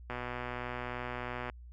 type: click train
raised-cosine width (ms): 0.5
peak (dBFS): -23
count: 173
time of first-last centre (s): 0.1-1.498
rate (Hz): 123
effects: added 60 Hz sine -47 dBFS peak until 1.72 s